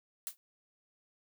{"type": "noise with exponential decay", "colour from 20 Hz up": "blue", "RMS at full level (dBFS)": -34, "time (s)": [0.27, 0.37], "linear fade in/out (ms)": 0, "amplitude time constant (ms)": 20, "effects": []}